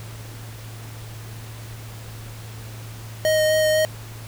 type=tone with vibrato; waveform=square; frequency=622.3 Hz; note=D#5; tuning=in tune; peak=-17 dBFS; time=3.25-3.85 s; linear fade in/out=0 ms; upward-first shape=sine; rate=4 Hz; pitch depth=10 cents each way; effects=added 111 Hz sine -35 dBFS peak until 4.27 s + pink hiss -42 dBFS RMS until 4.27 s